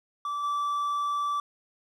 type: tone with level steps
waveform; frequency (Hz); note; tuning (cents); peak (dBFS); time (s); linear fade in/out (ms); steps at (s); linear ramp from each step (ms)
triangle; 1161; D6; -20; -27 / -24; 0.25-1.4; 2; 0.43; 10
effects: none